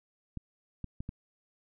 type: clicks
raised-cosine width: 5 ms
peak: -25 dBFS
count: 4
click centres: 0.373 / 0.843 / 1.005 / 1.091 s
effects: none